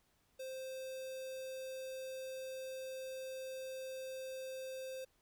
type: tone with notch filter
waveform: square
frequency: 523.3 Hz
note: C5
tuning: in tune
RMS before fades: -45 dBFS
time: 0.39-5.05 s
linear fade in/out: 10 ms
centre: 1400 Hz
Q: 1.5
effects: pink hiss -75 dBFS RMS until 5.21 s